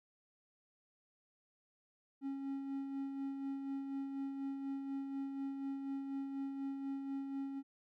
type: tone with tremolo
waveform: triangle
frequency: 273.7 Hz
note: C#4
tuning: 22 cents flat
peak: -35 dBFS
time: 2.21-7.63 s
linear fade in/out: 50 ms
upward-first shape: sine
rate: 4.1 Hz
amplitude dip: 40%
effects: none